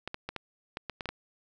clicks, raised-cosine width 0.3 ms, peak -19 dBFS, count 9, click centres 0.076 / 0.144 / 0.29 / 0.363 / 0.771 / 0.897 / 1.008 / 1.057 / 1.09 s, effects none

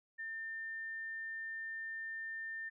sine tone, 1800 Hz, A6, 39 cents sharp, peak -40 dBFS, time 0.18-2.7 s, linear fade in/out 20 ms, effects none

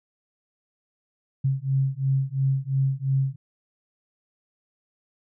sine beating tone pair, 133.6 / 136.5 Hz, C3 / C#3, +36 / -26 cents, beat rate 2.9 Hz, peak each -24 dBFS, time 1.44-3.36 s, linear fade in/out 10 ms, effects none

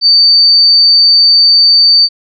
sine tone, 4586 Hz, D8, 42 cents flat, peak -3 dBFS, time 0.01-2.09 s, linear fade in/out 50 ms, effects none

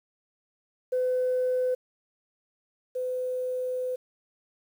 sine tone pair in turn, 506 / 506 Hz, B4 / B4, +42 / +42 cents, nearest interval unison, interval 0 cents, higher neither, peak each -22 / -27 dBFS, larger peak first, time 0.92-1.75 / 2.95-3.96 s, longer second, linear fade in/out 10 ms, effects tanh soft clip ceiling -19 dBFS + 9-bit

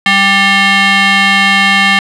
sine tone with frequency modulation, 195.5 Hz, G3, 4 cents flat, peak -3 dBFS, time 0.06-1.99 s, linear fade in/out 2 ms, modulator 984 Hz, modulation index 3.1, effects tanh soft clip ceiling -5 dBFS

